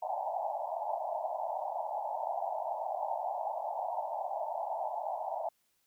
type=band-pass noise; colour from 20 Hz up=pink; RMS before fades=-36 dBFS; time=0.02-5.49 s; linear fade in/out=5 ms; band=610 to 920 Hz; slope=96 dB/octave; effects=white hiss -75 dBFS RMS until 5.86 s